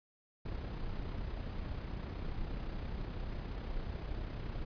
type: noise with amplitude modulation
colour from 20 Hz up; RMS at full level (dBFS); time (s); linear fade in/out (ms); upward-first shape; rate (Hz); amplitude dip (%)
brown; -38; 0.45-4.65; 10; sine; 31.7; 40
effects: resampled to 11025 Hz